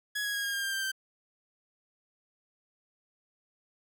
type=tone with pitch steps; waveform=sawtooth; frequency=1676 / 1658.7 / 1641.5 / 1624.5 / 1607.7 / 1591.1 / 1574.6 / 1558.4 Hz; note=G#6 / G#6 / G#6 / G#6 / G6 / G6 / G6 / G6; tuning=+15 / -3 / -21 / -39 / +43 / +25 / +7 / -11 cents; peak=-27 dBFS; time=0.15-0.918 s; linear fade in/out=10 ms; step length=96 ms; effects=none